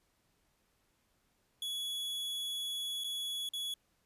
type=tone with dropouts; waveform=45% pulse; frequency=3380 Hz; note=G#7; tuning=30 cents sharp; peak=-36 dBFS; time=1.62-3.74 s; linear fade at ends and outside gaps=2 ms; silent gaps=3.038-3.043 / 3.49-3.535 s; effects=pink hiss -75 dBFS RMS until 4.05 s + resampled to 32000 Hz